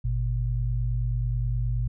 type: tone pair together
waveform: sine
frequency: 50.6 / 120 Hz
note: G#1 / B2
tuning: -44 / -49 cents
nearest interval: octave + minor third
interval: 1495 cents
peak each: -26 dBFS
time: 0.04-1.88 s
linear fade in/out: 10 ms
effects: none